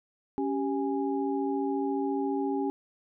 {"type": "tone cluster", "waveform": "sine", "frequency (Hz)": [276.9, 391.3, 827], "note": ["C#4", "G4", "G#5"], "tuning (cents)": [-2, -3, -8], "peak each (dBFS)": [-29, -31, -35], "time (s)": [0.38, 2.7], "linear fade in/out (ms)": 0, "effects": []}